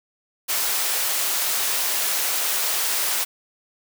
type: high-pass noise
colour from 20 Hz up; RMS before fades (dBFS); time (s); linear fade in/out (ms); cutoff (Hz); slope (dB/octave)
white; -23; 0.48-3.25; 20; 500; 12
effects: none